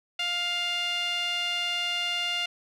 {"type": "tone with band-pass filter", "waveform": "sawtooth", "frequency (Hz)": 702, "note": "F5", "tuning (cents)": 9, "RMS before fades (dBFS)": -29, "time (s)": [0.19, 2.46], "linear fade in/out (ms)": 5, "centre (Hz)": 2900, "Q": 3.3, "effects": []}